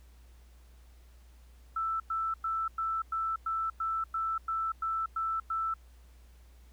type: tone bursts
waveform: sine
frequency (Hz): 1324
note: E6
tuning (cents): +7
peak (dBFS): -29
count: 12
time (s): 1.76-5.74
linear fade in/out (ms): 5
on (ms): 240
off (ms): 100
effects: added 60 Hz sine -53 dBFS peak until 6.72 s + pink hiss -66 dBFS RMS until 6.72 s